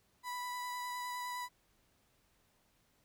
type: tone with vibrato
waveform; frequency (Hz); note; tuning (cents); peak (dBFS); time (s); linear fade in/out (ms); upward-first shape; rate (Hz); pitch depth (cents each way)
35% pulse; 987.8; B5; 0; -37; 0.23-1.49; 50; triangle; 9.8; 14
effects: pink hiss -73 dBFS RMS until 3.04 s